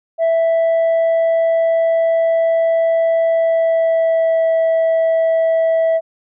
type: tone with pitch glide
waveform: sine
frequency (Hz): 659.3 to 653.2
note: E5 to E5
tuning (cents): 0 to -16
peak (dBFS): -9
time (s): 0.18-6.01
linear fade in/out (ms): 50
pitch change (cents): -16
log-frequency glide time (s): 3.29-4.48
effects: tanh soft clip ceiling -11 dBFS